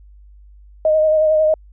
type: tone with vibrato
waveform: sine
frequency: 622.3 Hz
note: D#5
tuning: in tune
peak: -11 dBFS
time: 0.85-1.54 s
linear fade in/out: 2 ms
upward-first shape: sine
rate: 11 Hz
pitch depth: 25 cents each way
effects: added 50 Hz sine -41 dBFS peak until 1.72 s